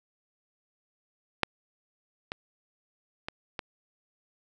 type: clicks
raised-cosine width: 0.3 ms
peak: -6 / -17 / -18 / -17 dBFS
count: 4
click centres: 1.433 / 2.319 / 3.285 / 3.592 s
effects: none